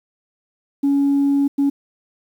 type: tone bursts at uneven times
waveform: sine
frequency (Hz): 280.4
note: C#4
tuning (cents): +20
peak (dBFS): -12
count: 2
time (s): 0.83-1.48 / 1.58-1.7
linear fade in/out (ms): 10
effects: tanh soft clip ceiling -11 dBFS + 8-bit